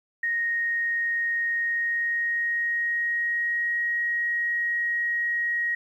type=tone with pitch glide; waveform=sine; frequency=1864.7 to 1889.6 Hz; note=A#6 to A#6; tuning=0 to +23 cents; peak=-23 dBFS; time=0.23-5.75 s; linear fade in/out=5 ms; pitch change=+23 cents; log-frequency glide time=1.59-3.81 s; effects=10-bit